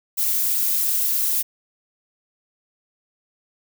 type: noise with flanger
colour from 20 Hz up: violet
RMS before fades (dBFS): -21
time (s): 0.17-1.43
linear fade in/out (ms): 20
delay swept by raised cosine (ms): 1.9 to 4.2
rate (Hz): 3.5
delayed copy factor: +0.8
effects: none